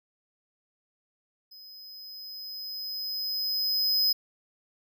square tone with level ramp, 5050 Hz, D#8, 25 cents sharp, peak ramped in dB -47 to -21 dBFS, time 1.51-4.13 s, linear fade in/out 10 ms, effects none

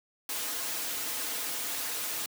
white noise with comb filter, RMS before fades -34 dBFS, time 0.29-2.26 s, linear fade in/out 2 ms, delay 5.2 ms, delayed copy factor -1, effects high-pass 200 Hz 12 dB/octave

